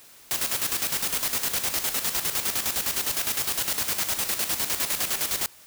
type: noise with tremolo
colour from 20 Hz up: white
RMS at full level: -25 dBFS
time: 0.31-5.46 s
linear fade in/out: 0 ms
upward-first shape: square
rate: 9.8 Hz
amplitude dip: 60%
effects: white hiss -51 dBFS RMS until 5.66 s